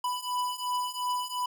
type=beating tone pair; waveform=square; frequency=990 / 992.8 Hz; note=B5 / B5; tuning=+4 / +9 cents; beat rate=2.8 Hz; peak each=-34 / -32 dBFS; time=0.04-1.46 s; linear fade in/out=5 ms; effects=none